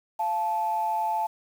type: tone pair together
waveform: sine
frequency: 691 / 871.8 Hz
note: F5 / A5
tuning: -19 / -16 cents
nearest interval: major third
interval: 403 cents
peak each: -30 / -24 dBFS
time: 0.19-1.27 s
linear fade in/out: 10 ms
effects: tanh soft clip ceiling -17 dBFS + 8-bit